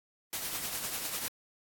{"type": "noise with tremolo", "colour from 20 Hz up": "white", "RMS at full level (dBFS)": -34, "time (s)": [0.33, 1.28], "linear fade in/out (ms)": 0, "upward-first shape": "triangle", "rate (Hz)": 10, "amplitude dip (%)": 50, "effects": ["AAC 64 kbps"]}